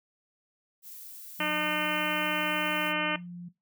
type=noise; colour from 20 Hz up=violet; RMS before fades=-45 dBFS; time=0.82-2.94 s; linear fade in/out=50 ms
type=tone with pitch glide; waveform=sine; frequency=180 to 175.08 Hz; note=F#3 to F3; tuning=-47 to +5 cents; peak=-38 dBFS; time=1.39-3.49 s; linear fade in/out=10 ms; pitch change=-48 cents; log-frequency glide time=2.73-3.36 s
type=harmonic tone; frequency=303.6 Hz; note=D#4; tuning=42 cents flat; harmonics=1 / 2 / 3 / 4 / 5 / 6 / 7 / 8 / 9 / 10; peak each=-36 / -36 / -36 / -36 / -36 / -36 / -36 / -36 / -36 / -36 dBFS; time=1.4-3.16 s; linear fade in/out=2 ms
effects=noise-tail reverb RT60 0.2 s tail -17 dB re dry